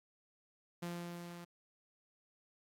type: tone with level ramp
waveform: sawtooth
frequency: 173.1 Hz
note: F3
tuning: 15 cents flat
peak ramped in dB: -35 to -45 dBFS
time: 0.82-1.45 s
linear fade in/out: 10 ms
effects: AAC 48 kbps